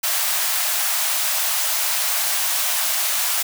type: high-pass noise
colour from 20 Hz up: white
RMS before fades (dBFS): -21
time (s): 0.03-3.43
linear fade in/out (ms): 10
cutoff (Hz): 590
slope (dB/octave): 96
effects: none